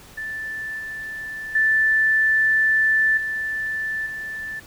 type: tone with level steps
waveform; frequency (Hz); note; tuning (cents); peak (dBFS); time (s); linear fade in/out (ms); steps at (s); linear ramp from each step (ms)
sine; 1760; A6; 0; -27 / -29 / -15 / -23 / -28; 0.17-4.6; 10; 0.79 / 1.55 / 3.17 / 4.06; 5
effects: pink hiss -46 dBFS RMS until 4.66 s